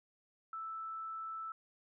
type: tone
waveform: sine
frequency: 1318.5 Hz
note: E6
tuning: in tune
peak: -40 dBFS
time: 0.53-1.52 s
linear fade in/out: 2 ms
effects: none